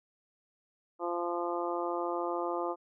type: harmonic tone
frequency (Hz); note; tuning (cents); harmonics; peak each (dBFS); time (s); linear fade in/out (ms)
173.3; F3; -13; 2 / 3 / 4 / 5 / 6 / 7; -35 / -37 / -38 / -39 / -40 / -40; 0.99-2.76; 50
effects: none